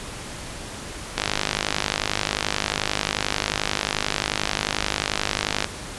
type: click train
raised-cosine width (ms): 0.2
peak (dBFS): -3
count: 230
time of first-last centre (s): 1.18-5.644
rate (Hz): 51.3
effects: pink hiss -35 dBFS RMS until 5.98 s + resampled to 24000 Hz